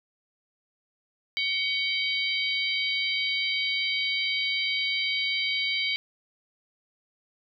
harmonic tone with a mistuned harmonic, 776 Hz, G5, 18 cents flat, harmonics 3 / 4 / 5 / 6, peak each -28 / -30 / -32 / -34 dBFS, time 1.37-5.96 s, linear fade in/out 0 ms, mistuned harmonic 3, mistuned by -60 cents, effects none

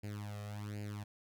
sawtooth tone with flanger, 103.83 Hz, G#2, in tune, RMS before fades -43 dBFS, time 0.03-1.04 s, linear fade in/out 10 ms, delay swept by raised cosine 0.42 to 1.62 ms, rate 1.3 Hz, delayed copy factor +0.85, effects none

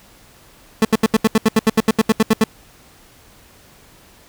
30% pulse tone bursts, 220 Hz, A3, in tune, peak -7 dBFS, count 16, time 0.82-2.439 s, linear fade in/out 2 ms, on 29 ms, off 77 ms, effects pink hiss -48 dBFS RMS until 4.28 s

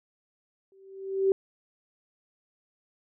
sine tone with exponential growth, 386.7 Hz, G4, 24 cents flat, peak -17 dBFS, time 0.72-1.32 s, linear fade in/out 1 ms, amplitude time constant 130 ms, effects none

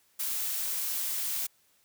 blue noise, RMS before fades -32 dBFS, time 0.19-1.47 s, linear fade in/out 10 ms, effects white hiss -67 dBFS RMS until 1.84 s

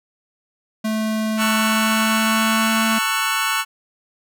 square tone with pitch glide, 218 to 223.4 Hz, A3 to A3, -16 to +27 cents, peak -20 dBFS, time 0.84-2.99 s, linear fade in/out 10 ms, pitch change +43 cents, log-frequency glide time 1.55-2.78 s
25% pulse chord, F# minor seventh, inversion first, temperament just, 888 / 1110 / 1332 / 1480 Hz, A5 / C#6 / E6 / F#6, +16 / +2 / +18 / 0 cents, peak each -23 / -20 / -21 / -20 dBFS, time 1.37-3.65 s, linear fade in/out 50 ms
effects none

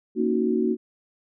sine chord, D# minor seventh, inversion second, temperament equal, 233.1 / 277.2 / 311.1 / 370 Hz, A#3 / C#4 / D#4 / F#4, 0 / 0 / 0 / 0 cents, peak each -24 / -30 / -27 / -24 dBFS, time 0.15-0.77 s, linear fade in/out 50 ms, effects none

